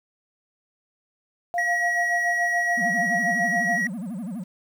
sine tone with tremolo, 698.5 Hz, F5, in tune, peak -22 dBFS, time 1.54-3.78 s, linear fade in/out 0 ms, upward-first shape sine, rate 7 Hz, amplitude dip 80%
triangle tone, 1913 Hz, A#6, 44 cents sharp, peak -20 dBFS, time 1.58-3.87 s, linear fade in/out 2 ms
triangle tone with vibrato, 207.7 Hz, G#3, in tune, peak -27 dBFS, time 2.77-4.44 s, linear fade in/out 10 ms, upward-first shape sine, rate 12 Hz, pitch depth 300 cents each way
effects 9-bit

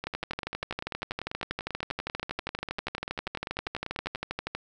two click trains, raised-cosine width 0.3 ms, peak -15 / -18 dBFS, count 57 / 43, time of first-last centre 0.07-4.55 / 0.04-4.158 s, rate 12.5 / 10.2 Hz, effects none

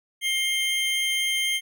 square tone pair together, 2127 / 3148 Hz, C7 / G7, +28 / +7 cents, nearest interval perfect fifth, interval 679 cents, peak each -26 dBFS, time 0.21-1.61 s, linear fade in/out 50 ms, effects none

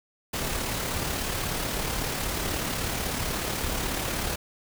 pink noise with amplitude modulation, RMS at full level -28 dBFS, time 0.33-4.36 s, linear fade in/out 10 ms, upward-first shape sine, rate 36.3 Hz, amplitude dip 35%, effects none

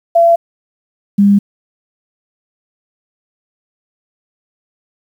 sine tone pair in turn, 677 / 201.3 Hz, E5 / G3, +46 / +46 cents, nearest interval octave + major sixth, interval 2100 cents, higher first, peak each -5 dBFS, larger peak neither, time 0.15-0.36 / 1.18-1.39 s, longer neither, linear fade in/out 10 ms, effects 7-bit

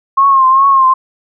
sine tone with vibrato, 1074 Hz, C6, 45 cents sharp, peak -5 dBFS, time 0.17-0.94 s, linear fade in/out 10 ms, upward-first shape triangle, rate 2.5 Hz, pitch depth 65 cents each way, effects none

